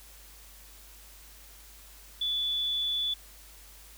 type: tone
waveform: sine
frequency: 3457 Hz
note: A7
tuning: 31 cents flat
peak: -27 dBFS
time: 2.21-3.14 s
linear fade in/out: 5 ms
effects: added 50 Hz sine -53 dBFS peak until 3.97 s + white hiss -53 dBFS RMS until 3.97 s